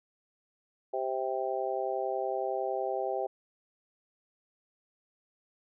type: harmonic tone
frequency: 130.81 Hz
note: C3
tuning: in tune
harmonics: 3 / 4 / 5 / 6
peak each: -35 / -35 / -35 / -35 dBFS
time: 0.93-3.27 s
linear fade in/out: 10 ms
effects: none